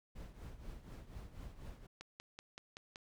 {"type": "noise with tremolo", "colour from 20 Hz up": "brown", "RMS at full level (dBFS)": -47, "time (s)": [0.15, 1.87], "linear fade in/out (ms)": 10, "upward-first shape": "triangle", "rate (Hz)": 4.1, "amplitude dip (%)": 75}
{"type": "click train", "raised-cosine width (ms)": 0.2, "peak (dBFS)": -31, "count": 6, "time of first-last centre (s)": [2.01, 2.959], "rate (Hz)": 5.27}
{"effects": []}